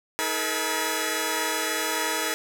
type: tone cluster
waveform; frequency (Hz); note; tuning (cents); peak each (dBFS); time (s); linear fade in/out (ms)
10% pulse; 317 / 430.5 / 476.3 / 1695 / 1993; D#4 / A4 / A#4 / G#6 / B6; +32 / -38 / +37 / +35 / +15; -23; 0.19-2.34; 0
effects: none